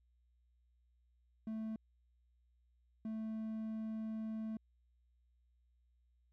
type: tone bursts at uneven times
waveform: triangle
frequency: 220 Hz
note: A3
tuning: in tune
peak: -37 dBFS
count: 2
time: 1.47-1.76 / 3.05-4.57 s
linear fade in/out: 2 ms
effects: added 60 Hz sine -70 dBFS peak until 6.32 s